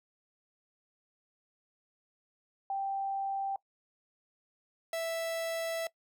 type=tone pair in turn; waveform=sine / 45% pulse; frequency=784 / 659.3 Hz; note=G5 / E5; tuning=0 / 0 cents; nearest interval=minor third; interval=300 cents; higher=first; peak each=-31 / -32 dBFS; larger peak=first; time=2.7-3.56 / 4.93-5.87 s; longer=second; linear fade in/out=2 ms; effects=noise-tail reverb RT60 0.1 s tail -21 dB re dry